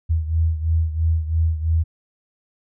sine beating tone pair, 80.3 / 83.3 Hz, E2 / E2, -45 / +19 cents, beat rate 3 Hz, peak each -18 / -23 dBFS, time 0.09-1.84 s, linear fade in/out 20 ms, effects none

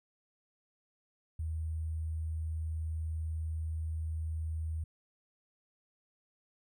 sine tone with sample-and-hold, 79.7 Hz, D#2, 42 cents sharp, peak -33 dBFS, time 1.39-4.84 s, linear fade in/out 5 ms, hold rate 8820 Hz, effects none

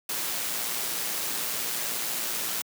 white noise with amplitude modulation, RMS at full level -29 dBFS, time 0.09-2.62 s, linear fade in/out 5 ms, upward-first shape sine, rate 116 Hz, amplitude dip 30%, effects high-pass 150 Hz 12 dB/octave

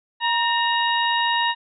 harmonic tone with a mistuned harmonic, 945 Hz, A#5, 23 cents sharp, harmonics 1 / 2 / 3 / 4, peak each -21 / -24 / -26 / -27 dBFS, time 0.2-1.55 s, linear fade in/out 50 ms, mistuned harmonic 2, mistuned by -54 cents, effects none

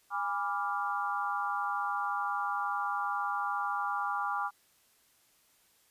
sine chord, G# diminished seventh, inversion none, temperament equal with one note detuned, 817.3 / 987.8 / 1174.7 / 1396.9 Hz, G#5 / B5 / D6 / F6, -28 / 0 / 0 / 0 cents, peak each -35 / -38 / -34 / -37 dBFS, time 0.1-4.51 s, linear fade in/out 50 ms, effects white hiss -67 dBFS RMS until 5.9 s + resampled to 32000 Hz

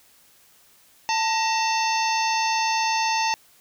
harmonic tone with a mistuned harmonic, 892 Hz, A5, 23 cents sharp, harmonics 1 / 2 / 3 / 4 / 5 / 6 / 7, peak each -22 / -31 / -28 / -37 / -32 / -32 / -33 dBFS, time 1.09-3.34 s, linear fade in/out 0 ms, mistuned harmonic 2, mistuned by +96 cents, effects white hiss -56 dBFS RMS until 3.6 s

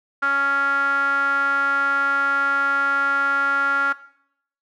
sawtooth tone with band-pass filter, 278.3 Hz, C#4, 7 cents sharp, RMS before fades -20 dBFS, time 0.22-3.93 s, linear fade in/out 10 ms, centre 1400 Hz, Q 9.4, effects noise-tail reverb RT60 0.7 s tail -18 dB re dry

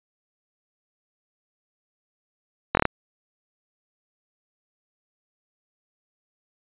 slowing click train, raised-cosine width 0.5 ms, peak -3 dBFS, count 5, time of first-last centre 2.75-2.854 s, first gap 22 ms, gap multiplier 1.11, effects resampled to 8000 Hz

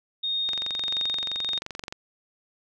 sine tone with tremolo, 3700 Hz, A#7, 14 cents flat, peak -24 dBFS, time 0.23-1.59 s, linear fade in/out 10 ms, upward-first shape sine, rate 1.6 Hz, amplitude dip 35%
click train, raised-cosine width 0.2 ms, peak -17 dBFS, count 34, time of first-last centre 0.49-1.925 s, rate 23 Hz
effects none

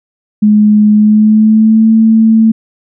sine tone with pitch glide, 210.7 to 222.5 Hz, G#3 to A3, +25 to +20 cents, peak -3 dBFS, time 0.42-2.52 s, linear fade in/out 10 ms, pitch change +95 cents, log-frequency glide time 0.93-1.9 s, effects none

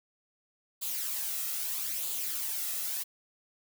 blue noise with flanger, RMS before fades -34 dBFS, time 0.81-3.04 s, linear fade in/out 20 ms, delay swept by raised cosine 0.26 to 1.56 ms, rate 0.78 Hz, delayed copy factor +0.5, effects none

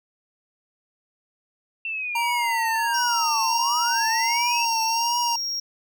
sine linear two-way sweep, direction down then up, 2703 to 932.3 to 2703 Hz, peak -26 dBFS, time 1.85-4.65 s, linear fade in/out 2 ms, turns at 3.57 s
square tone with vibrato, 928 Hz, A#5, 8 cents flat, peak -23 dBFS, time 2.15-5.36 s, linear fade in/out 5 ms, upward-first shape triangle, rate 1.4 Hz, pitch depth 70 cents each way
triangle tone, 5588 Hz, F8, in tune, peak -24 dBFS, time 2.94-5.6 s, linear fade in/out 5 ms
effects none

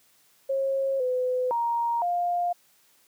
sine tone with pitch steps, 541 / 505 / 937 / 703 Hz, C#5 / B4 / A#5 / F5, -42 / +39 / +9 / +11 cents, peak -23 dBFS, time 0.49-2.53 s, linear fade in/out 10 ms, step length 510 ms, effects white hiss -62 dBFS RMS until 3.07 s + high-pass 100 Hz 12 dB/octave

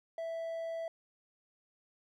triangle tone, 659.3 Hz, E5, in tune, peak -34 dBFS, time 0.18-0.88 s, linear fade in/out 2 ms, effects none

